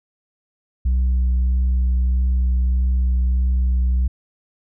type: tone with vibrato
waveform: sine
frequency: 62.7 Hz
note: B1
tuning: 27 cents sharp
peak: -12 dBFS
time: 0.85-4.08 s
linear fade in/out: 10 ms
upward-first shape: triangle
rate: 1.6 Hz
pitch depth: 14 cents each way
effects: tanh soft clip ceiling -14 dBFS